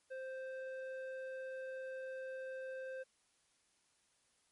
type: tone with low-pass filter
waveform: square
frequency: 523.3 Hz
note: C5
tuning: in tune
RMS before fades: -45 dBFS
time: 0.1-3.04 s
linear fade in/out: 20 ms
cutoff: 1600 Hz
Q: 1.2
effects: white hiss -75 dBFS RMS until 4.51 s + MP3 48 kbps